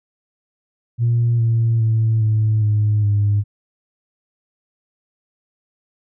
sine tone with pitch steps, 118 / 114.77 / 111.63 / 108.58 / 105.61 / 102.72 Hz, A#2 / A#2 / A2 / A2 / G#2 / G#2, +22 / -27 / +25 / -22 / +29 / -19 cents, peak -12 dBFS, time 0.98-3.44 s, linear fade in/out 50 ms, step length 410 ms, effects tanh soft clip ceiling -10 dBFS

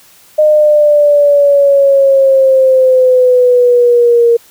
sine exponential sweep, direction down, 613 to 466.2 Hz, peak -4 dBFS, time 0.38-4.37 s, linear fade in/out 10 ms, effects white hiss -43 dBFS RMS until 4.5 s

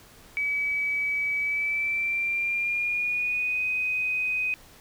sine tone with pitch glide, 2284 to 2505 Hz, D7 to D#7, -49 to +11 cents, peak -24 dBFS, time 0.37-4.54 s, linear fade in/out 0 ms, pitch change +160 cents, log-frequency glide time 1.41-3.66 s, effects pink hiss -52 dBFS RMS until 4.8 s

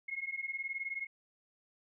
sine beating tone pair, 2151 / 2170 Hz, C7 / C#7, +47 / -37 cents, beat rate 19 Hz, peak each -40 / -39 dBFS, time 0.08-1.07 s, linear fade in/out 10 ms, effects none

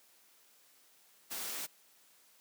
white noise, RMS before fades -40 dBFS, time 1.3-1.67 s, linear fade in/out 20 ms, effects white hiss -65 dBFS RMS until 2.4 s + high-pass 200 Hz 12 dB/octave

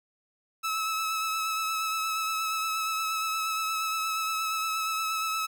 sawtooth tone with vibrato, 1300 Hz, E6, 24 cents flat, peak -24 dBFS, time 0.63-5.47 s, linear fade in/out 20 ms, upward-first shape triangle, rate 8.5 Hz, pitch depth 24 cents each way, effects none

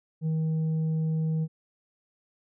triangle tone with tanh clipping, 158.9 Hz, D#3, 37 cents sharp, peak -25 dBFS, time 0.21-1.48 s, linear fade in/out 50 ms, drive 8 dB, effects none

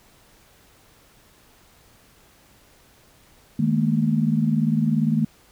sine chord, D# suspended fourth, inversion none, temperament equal with one note detuned, 155.56 / 213 / 233.1 Hz, D#3 / G#3 / A#3, 0 / +44 / 0 cents, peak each -22 dBFS, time 3.59-5.25 s, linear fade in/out 5 ms, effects pink hiss -55 dBFS RMS until 5.51 s

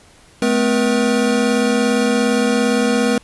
square tone cluster, 216.6 / 254 / 480.4 Hz, A3 / B3 / B4, -27 / +49 / -48 cents, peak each -19 dBFS, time 0.42-3.18 s, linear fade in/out 2 ms, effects pink hiss -48 dBFS RMS until 3.23 s + resampled to 24000 Hz

